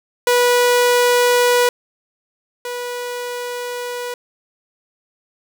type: tone pair in turn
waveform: sawtooth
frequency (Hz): 488.7 / 488.7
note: B4 / B4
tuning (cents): -18 / -18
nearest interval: unison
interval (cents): 0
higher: neither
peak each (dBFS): -8 / -20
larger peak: first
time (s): 0.27-1.69 / 2.65-4.14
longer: second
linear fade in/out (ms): 2
effects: none